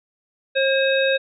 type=harmonic tone with a mistuned harmonic; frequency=538 Hz; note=C5; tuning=48 cents sharp; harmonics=1 / 3 / 5 / 7; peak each=-18 / -23 / -25 / -26 dBFS; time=0.55-1.18 s; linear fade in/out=20 ms; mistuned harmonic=5; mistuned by=-79 cents; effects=none